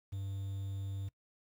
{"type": "tone with quantisation", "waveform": "triangle", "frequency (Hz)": 97.8, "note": "G2", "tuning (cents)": -4, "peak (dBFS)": -35, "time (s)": [0.12, 1.09], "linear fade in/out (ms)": 10, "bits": 10, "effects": ["noise-tail reverb RT60 0.1 s tail -21 dB re dry"]}